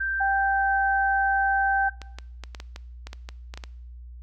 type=tone with pitch glide; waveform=sine; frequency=1568 to 1552.7 Hz; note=G6 to G6; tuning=0 to -17 cents; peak=-24 dBFS; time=0-1.9 s; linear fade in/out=10 ms; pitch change=-17 cents; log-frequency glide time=0.39-0.74 s
type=tone; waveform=sine; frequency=785 Hz; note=G5; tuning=2 cents sharp; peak=-22 dBFS; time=0.2-1.89 s; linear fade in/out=10 ms
type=clicks; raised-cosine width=0.2 ms; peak=-20 dBFS; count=12; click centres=2.017 / 2.186 / 2.437 / 2.548 / 2.601 / 2.761 / 3.07 / 3.131 / 3.289 / 3.539 / 3.575 / 3.638 s
effects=noise-tail reverb RT60 0.8 s tail -21 dB re dry + added 60 Hz sine -39 dBFS peak until 4.22 s